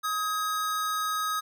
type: tone pair together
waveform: square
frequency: 1262.7 / 1639 Hz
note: D#6 / G#6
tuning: +25 / -23 cents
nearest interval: perfect fourth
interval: 452 cents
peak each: -28 / -38 dBFS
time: 0.03-1.41 s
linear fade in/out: 20 ms
effects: none